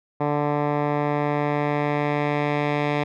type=tone with low-pass filter sweep; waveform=10% pulse; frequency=146.83 Hz; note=D3; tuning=in tune; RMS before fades=-23 dBFS; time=0.2-3.04 s; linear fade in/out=10 ms; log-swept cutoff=1200 to 2700 Hz; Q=1.3; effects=none